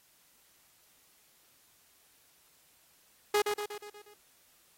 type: tone with echo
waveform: sawtooth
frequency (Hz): 415.3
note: G#4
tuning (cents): 0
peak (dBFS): -20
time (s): 3.34-3.42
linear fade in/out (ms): 5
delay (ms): 120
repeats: 6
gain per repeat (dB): -5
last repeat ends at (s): 4.14
effects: white hiss -65 dBFS RMS until 4.77 s + AAC 48 kbps